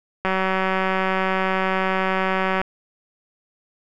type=click train; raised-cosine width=0.5 ms; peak=-7 dBFS; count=448; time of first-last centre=0.25-2.615 s; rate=189 Hz; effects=none